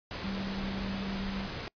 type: tone in noise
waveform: sine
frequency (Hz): 194.7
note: G3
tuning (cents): -12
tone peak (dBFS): -34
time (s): 0.24-1.47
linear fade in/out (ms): 0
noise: pink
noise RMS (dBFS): -38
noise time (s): 0.11-1.68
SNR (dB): +1
effects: noise-tail reverb RT60 0.1 s tail -26 dB re dry + resampled to 11025 Hz